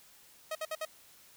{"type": "tone bursts", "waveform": "sawtooth", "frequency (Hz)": 630, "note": "D#5", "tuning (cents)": 21, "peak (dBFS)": -30, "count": 4, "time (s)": [0.51, 0.852], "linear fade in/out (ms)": 5, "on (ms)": 42, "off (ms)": 58, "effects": ["white hiss -59 dBFS RMS until 1.36 s"]}